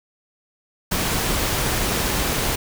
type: noise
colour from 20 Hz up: pink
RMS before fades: -22 dBFS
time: 0.91-2.56 s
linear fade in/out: 10 ms
effects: none